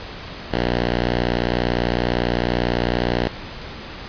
5% pulse tone with vibrato, 60 Hz, B1, 49 cents flat, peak -7 dBFS, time 0.52-3.28 s, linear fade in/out 10 ms, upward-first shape triangle, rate 2.1 Hz, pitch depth 9 cents each way, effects pink hiss -34 dBFS RMS until 4.08 s + resampled to 11025 Hz

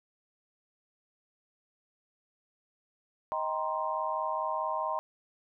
sine chord, C minor seventh, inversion first, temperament just, 627.9 / 784.9 / 941.9 / 1046.5 Hz, Eb5 / G5 / Bb5 / C6, +16 / +2 / +18 / 0 cents, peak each -35 / -38 / -34 / -34 dBFS, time 3.32-4.99 s, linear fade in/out 0 ms, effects none

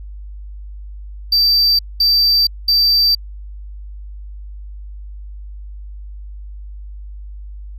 triangle tone bursts, 4662 Hz, D8, 14 cents flat, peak -9 dBFS, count 3, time 1.32-3.15 s, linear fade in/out 5 ms, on 470 ms, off 210 ms, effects added 50 Hz sine -29 dBFS peak until 7.78 s

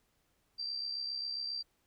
sine tone with amplitude modulation, 4699 Hz, D8, in tune, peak -33 dBFS, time 0.58-1.63 s, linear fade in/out 20 ms, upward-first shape sine, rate 67.4 Hz, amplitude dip 55%, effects pink hiss -75 dBFS RMS until 1.86 s

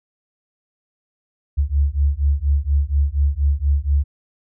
sine beating tone pair, 69.2 / 73.4 Hz, C#2 / D2, -2 / 0 cents, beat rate 4.2 Hz, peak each -18 dBFS, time 1.57-4.04 s, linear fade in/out 20 ms, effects none

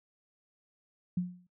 sine tone with exponential decay, 179 Hz, F3, 43 cents sharp, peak -25 dBFS, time 1.17-1.47 s, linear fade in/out 5 ms, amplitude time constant 65 ms, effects noise-tail reverb RT60 0.1 s tail -24 dB re dry

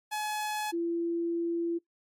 sawtooth / sine tone pair in turn, 849 / 338.6 Hz, G#5 / E4, +38 / +46 cents, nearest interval octave + major third, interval 1592 cents, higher first, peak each -27 dBFS, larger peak neither, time 0.11-0.72 / 0.72-1.79 s, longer second, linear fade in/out 20 ms, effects noise-tail reverb RT60 0.1 s tail -19 dB re dry + MP3 64 kbps

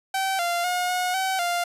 sawtooth tone with pitch steps, 770 / 693 / 719 / 726 / 762 / 698 Hz, G5 / F5 / F#5 / F#5 / G5 / F5, -31 / -14 / -50 / -33 / -49 / -1 cents, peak -19 dBFS, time 0.14-1.64 s, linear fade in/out 5 ms, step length 250 ms, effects resampled to 32000 Hz

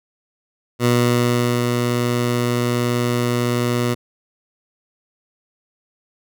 15% pulse tone with ADSR envelope, 121.2 Hz, B2, 32 cents flat, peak -7 dBFS, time 0.79-3.95 s, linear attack 62 ms, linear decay 770 ms, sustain -4 dB, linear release 20 ms, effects none

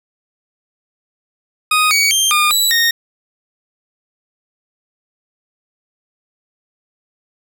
20% pulse tone with pitch steps, 1246 / 2257 / 3169 / 1213 / 3936 / 1853 Hz, D#6 / C#7 / G7 / D#6 / B7 / A#6, +2 / +31 / +18 / -44 / -7 / -11 cents, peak -6 dBFS, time 1.71-2.91 s, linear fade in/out 5 ms, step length 200 ms, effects none

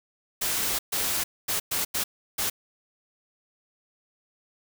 white noise bursts at uneven times, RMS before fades -27 dBFS, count 6, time 0.41-0.79 / 0.92-1.24 / 1.48-1.6 / 1.71-1.85 / 1.94-2.04 / 2.38-2.5 s, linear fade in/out 10 ms, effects none

